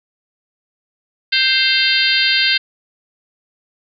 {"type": "harmonic tone with a mistuned harmonic", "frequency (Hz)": 523.3, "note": "C5", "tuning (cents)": 0, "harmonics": [3, 4, 5, 6, 7, 8, 9], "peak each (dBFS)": [-20, -20, -20, -20, -20, -20, -20], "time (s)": [1.32, 2.58], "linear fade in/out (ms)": 10, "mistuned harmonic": 5, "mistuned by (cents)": 48, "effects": []}